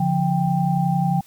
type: tone cluster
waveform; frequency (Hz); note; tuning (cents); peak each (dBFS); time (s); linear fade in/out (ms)
sine; 144 / 175.2 / 789; D3 / F3 / G5; -34 / +6 / +11; -22 / -20 / -23; 0-1.21; 5
effects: white hiss -52 dBFS RMS until 1.26 s + Opus 48 kbps